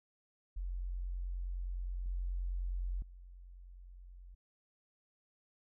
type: tone with level steps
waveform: sine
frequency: 44.76 Hz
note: F1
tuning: 43 cents sharp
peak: -36 / -34 / -50 dBFS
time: 0.56-4.35 s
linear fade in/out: 10 ms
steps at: 2.06 / 3.02 s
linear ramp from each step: 2 ms
effects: none